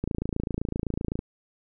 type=click train; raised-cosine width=3 ms; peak=-15 dBFS; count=33; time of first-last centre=0.04-1.191 s; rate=27.8 Hz; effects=none